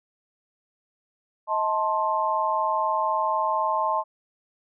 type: chord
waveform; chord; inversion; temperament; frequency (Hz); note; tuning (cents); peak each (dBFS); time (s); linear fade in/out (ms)
sine; A diminished; second; just; 633.6 / 880 / 1056; Eb5 / A5 / C6; +31 / 0 / +16; -28 / -25 / -25; 1.47-4.04; 50
effects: none